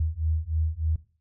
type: beating tone pair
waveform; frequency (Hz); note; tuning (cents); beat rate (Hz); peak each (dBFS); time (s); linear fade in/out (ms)
sine; 77.78 / 81.08; D#2 / E2; 0 / -28; 3.3; -27; 0-0.96; 5
effects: noise-tail reverb RT60 0.4 s tail -17 dB re dry